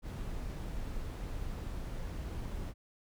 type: noise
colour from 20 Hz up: brown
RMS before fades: -39 dBFS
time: 0.02-2.74 s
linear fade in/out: 50 ms
effects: none

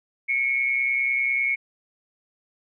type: tone pair together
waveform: sine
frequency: 2193 / 2323 Hz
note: C#7 / D7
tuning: -19 / -20 cents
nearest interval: minor second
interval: 99 cents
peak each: -21 / -28 dBFS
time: 0.28-1.56 s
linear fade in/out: 20 ms
effects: none

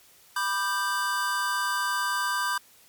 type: chord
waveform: square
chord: G major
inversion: first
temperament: equal with one note detuned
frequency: 987.8 / 1190.4 / 1568 Hz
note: B5 / D6 / G6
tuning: 0 / +23 / 0 cents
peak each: -31 / -31 / -29 dBFS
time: 0.36-2.58 s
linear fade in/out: 5 ms
effects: white hiss -56 dBFS RMS until 2.88 s + MP3 96 kbps

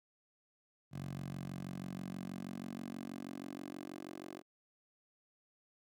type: tone with high-pass filter sweep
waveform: 10% pulse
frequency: 46.25 Hz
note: F#1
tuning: in tune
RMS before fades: -45 dBFS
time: 0.91-4.43 s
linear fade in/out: 50 ms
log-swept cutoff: 130 to 360 Hz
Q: 2.9
effects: none

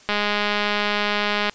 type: click train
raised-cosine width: 0.3 ms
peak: -6 dBFS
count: 292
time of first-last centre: 0.09-1.496 s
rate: 207 Hz
effects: white hiss -49 dBFS RMS until 1.54 s + resampled to 16000 Hz

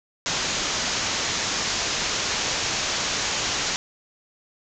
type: low-pass noise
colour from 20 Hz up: white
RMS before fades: -26 dBFS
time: 0.26-3.76 s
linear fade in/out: 0 ms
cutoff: 7100 Hz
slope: 96 dB/octave
effects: none

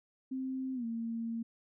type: tone with pitch glide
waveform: sine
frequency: 261.9 to 229.3 Hz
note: C4 to A#3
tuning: +2 to -28 cents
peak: -34 dBFS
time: 0.31-1.43 s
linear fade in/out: 10 ms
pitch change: -230 cents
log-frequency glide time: 0.74-0.85 s
effects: none

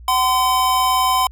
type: tone pair together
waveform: square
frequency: 756 / 1026.5 Hz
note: F#5 / C6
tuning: +37 / -33 cents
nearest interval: perfect fourth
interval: 530 cents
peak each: -21 / -16 dBFS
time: 0.08-1.27 s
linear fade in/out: 2 ms
effects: added 59 Hz sine -36 dBFS peak until 1.31 s

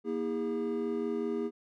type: tone cluster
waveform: triangle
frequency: 236.5 / 321.2 / 406.8 Hz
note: A#3 / E4 / G#4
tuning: +25 / -45 / -36 cents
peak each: -33 / -35 / -31 dBFS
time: 0.04-1.51 s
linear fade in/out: 50 ms
effects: none

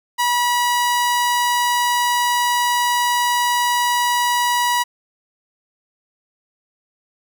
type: tone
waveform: sawtooth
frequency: 970 Hz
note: B5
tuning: 31 cents flat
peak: -12 dBFS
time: 0.18-4.84 s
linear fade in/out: 20 ms
effects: none

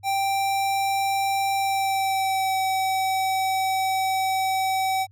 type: tone with pitch glide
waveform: square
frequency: 784 to 763.4 Hz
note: G5 to G5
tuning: 0 to -46 cents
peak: -22 dBFS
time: 0.03-5.07 s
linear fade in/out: 50 ms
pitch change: -46 cents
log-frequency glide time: 1.56-2.59 s
effects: added 99 Hz sine -50 dBFS peak until 5.11 s

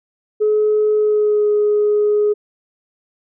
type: tone with pitch glide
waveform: sine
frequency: 425.5 to 417.9 Hz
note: G#4 to G#4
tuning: +42 to +11 cents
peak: -11 dBFS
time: 0.4-2.34 s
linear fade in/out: 20 ms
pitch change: -31 cents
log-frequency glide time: 0.95-1.48 s
effects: tanh soft clip ceiling -8 dBFS

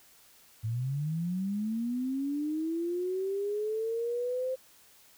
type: linear sweep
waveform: sine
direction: up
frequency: 106.7 to 523.3 Hz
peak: -29 dBFS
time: 0.63-4.56 s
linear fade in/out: 20 ms
effects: white hiss -59 dBFS RMS until 5.17 s

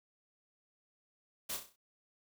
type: noise with echo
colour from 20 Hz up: white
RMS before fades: -39 dBFS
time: 1.49-1.57 s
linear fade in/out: 10 ms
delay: 32 ms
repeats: 6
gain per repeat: -6 dB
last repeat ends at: 1.762 s
effects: none

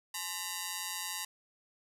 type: ring-modulated tone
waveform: 5% pulse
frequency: 950 Hz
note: A#5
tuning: 33 cents sharp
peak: -21 dBFS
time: 0.14-1.25 s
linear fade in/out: 5 ms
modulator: 91.2 Hz
effects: none

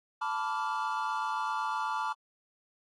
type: chord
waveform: triangle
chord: B half-diminished seventh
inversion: third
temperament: equal with one note detuned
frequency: 880 / 987.8 / 1162.5 / 1396.9 Hz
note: A5 / B5 / D6 / F6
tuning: 0 / 0 / -18 / 0 cents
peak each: -32 / -34 / -33 / -36 dBFS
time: 0.21-2.13 s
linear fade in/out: 10 ms
effects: tanh soft clip ceiling -19 dBFS + AAC 32 kbps

